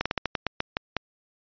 slowing click train, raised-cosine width 0.3 ms, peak -9 dBFS, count 10, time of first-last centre 0.01-0.967 s, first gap 46 ms, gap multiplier 1.2, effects resampled to 11025 Hz

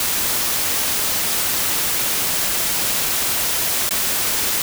white noise with dropouts, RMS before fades -20 dBFS, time 0-4.62 s, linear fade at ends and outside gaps 2 ms, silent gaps 3.892-3.908 s, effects none

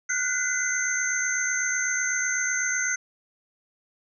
sine tone cluster, 1444 / 1512 / 2036 / 6100 / 6350 Hz, F#6 / F#6 / C7 / G8 / G8, -43 / +37 / -48 / -48 / +21 cents, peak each -30 dBFS, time 0.09-2.96 s, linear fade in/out 10 ms, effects none

